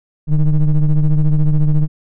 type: ring-modulated tone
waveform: triangle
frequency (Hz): 78.4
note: D#2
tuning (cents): +14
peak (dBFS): -4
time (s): 0.27-1.88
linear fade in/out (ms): 50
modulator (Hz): 71.4
effects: none